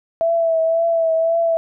sine tone with vibrato, 659.3 Hz, E5, in tune, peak -14 dBFS, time 0.21-1.57 s, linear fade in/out 0 ms, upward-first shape triangle, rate 1.9 Hz, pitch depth 37 cents each way, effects none

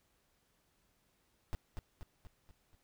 brown noise with echo, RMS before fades -35 dBFS, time 1.53-1.55 s, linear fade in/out 0 ms, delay 240 ms, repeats 5, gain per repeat -5 dB, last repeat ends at 2.75 s, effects pink hiss -75 dBFS RMS until 2.83 s

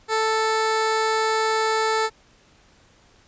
15% pulse tone, 440.6 Hz, A4, 2 cents sharp, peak -13 dBFS, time 0.08-2.1 s, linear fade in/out 50 ms, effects pink hiss -56 dBFS RMS until 3.27 s + resampled to 16000 Hz

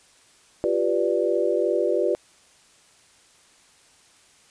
sine chord, G dominant seventh, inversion third, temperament equal, 349.2 / 392 / 493.9 / 587.3 Hz, F4 / G4 / B4 / D5, 0 / 0 / 0 / 0 cents, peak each -25 dBFS, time 0.64-2.15 s, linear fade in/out 0 ms, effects white hiss -56 dBFS RMS until 4.5 s + resampled to 22050 Hz

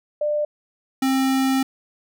sine / square tone pair in turn, 596 / 265.5 Hz, D5 / C4, +25 / +25 cents, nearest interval octave + major second, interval 1400 cents, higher first, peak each -19 / -18 dBFS, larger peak second, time 0.21-0.45 / 1.02-1.63 s, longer second, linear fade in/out 5 ms, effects none

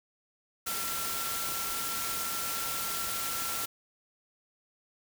sine tone in noise, 1357 Hz, E6, 50 cents sharp, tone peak -39 dBFS, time 0.66-3.66 s, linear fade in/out 10 ms, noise white, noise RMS -34 dBFS, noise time 0.66-3.66 s, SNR -8 dB, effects none

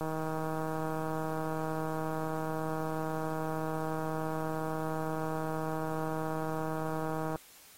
click train, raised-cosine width 1 ms, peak -22 dBFS, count 1162, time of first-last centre 0.01-7.358 s, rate 158 Hz, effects white hiss -56 dBFS RMS until 7.77 s + AAC 48 kbps

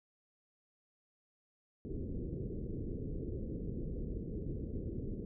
pink low-pass noise, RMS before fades -40 dBFS, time 1.85-5.25 s, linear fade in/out 0 ms, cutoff 460 Hz, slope 48 dB/octave, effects none

